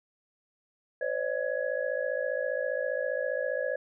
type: tone cluster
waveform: sine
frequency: 510 / 565 / 620 / 1674 Hz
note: C5 / C#5 / D#5 / G#6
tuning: -44 / +33 / -6 / +13 cents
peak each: -32 / -32 / -36 / -36 dBFS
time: 1.01-3.76 s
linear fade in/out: 5 ms
effects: none